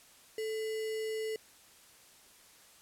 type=tone with sample-and-hold; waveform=sine; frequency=438 Hz; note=A4; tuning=8 cents flat; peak=-33 dBFS; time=0.38-1.36 s; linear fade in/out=2 ms; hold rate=2450 Hz; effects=white hiss -59 dBFS RMS until 2.81 s + low-pass 12000 Hz 12 dB/octave